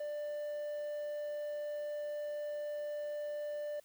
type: tone with quantisation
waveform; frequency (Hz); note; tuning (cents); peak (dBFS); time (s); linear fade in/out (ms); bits
triangle; 592; D5; +14; -35; 0-3.8; 5; 10
effects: white hiss -68 dBFS RMS until 3.84 s